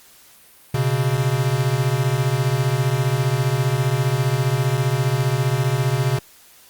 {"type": "beating tone pair", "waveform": "square", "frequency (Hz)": [123.47, 138.47], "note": ["B2", "C#3"], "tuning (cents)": [0, -2], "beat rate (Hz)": 15, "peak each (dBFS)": -21, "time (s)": [0.74, 6.19], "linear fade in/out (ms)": 5, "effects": ["white hiss -49 dBFS RMS until 6.69 s", "Opus 48 kbps"]}